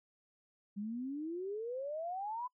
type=exponential sweep; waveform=sine; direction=up; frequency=197.5 to 1019 Hz; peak=-37 dBFS; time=0.76-2.48 s; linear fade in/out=20 ms; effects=noise-tail reverb RT60 0.1 s tail -23 dB re dry